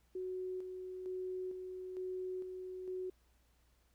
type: tone with tremolo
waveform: sine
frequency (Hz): 370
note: F#4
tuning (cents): 0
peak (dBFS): -38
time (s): 0.15-3.1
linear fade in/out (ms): 5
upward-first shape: square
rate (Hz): 1.1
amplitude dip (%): 40
effects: added 60 Hz sine -70 dBFS peak until 3.94 s + pink hiss -75 dBFS RMS until 3.94 s